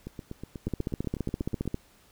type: two click trains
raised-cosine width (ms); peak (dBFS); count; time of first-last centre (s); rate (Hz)
3; -24 / -16; 14 / 17; 0.07-1.655 / 0.67-1.744; 8.2 / 14.9
effects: pink hiss -60 dBFS RMS until 2.11 s